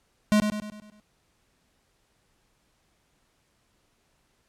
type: tone with echo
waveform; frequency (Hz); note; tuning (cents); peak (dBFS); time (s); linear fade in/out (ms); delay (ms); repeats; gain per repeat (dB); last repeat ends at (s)
square; 210.9; G#3; +27; -18; 0.32-0.4; 0; 100; 6; -6; 1
effects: pink hiss -69 dBFS RMS until 4.48 s + low-pass 11000 Hz 12 dB/octave